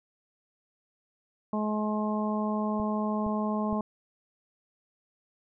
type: harmonic tone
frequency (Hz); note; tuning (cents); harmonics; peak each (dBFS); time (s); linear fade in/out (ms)
212.6; G#3; +41; 1 / 2 / 3 / 4 / 5; -28 / -37 / -35 / -37 / -36; 1.53-3.81; 2
type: clicks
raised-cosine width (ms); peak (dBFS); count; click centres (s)
5; -27; 3; 2.799 / 3.265 / 3.728
effects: none